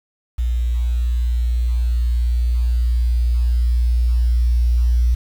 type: tone with level ramp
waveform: sine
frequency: 59.6 Hz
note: A#1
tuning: 39 cents sharp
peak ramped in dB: -16 to -12 dBFS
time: 0.38-5.15 s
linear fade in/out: 10 ms
effects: 7-bit